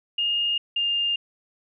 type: tone pair in turn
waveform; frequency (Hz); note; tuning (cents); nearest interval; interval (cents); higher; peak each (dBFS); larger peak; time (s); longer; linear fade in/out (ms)
sine; 2837 / 2811; F7 / F7; +27 / +11; unison; 16; first; -21; neither; 0.18-0.58 / 0.76-1.16; neither; 5
effects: none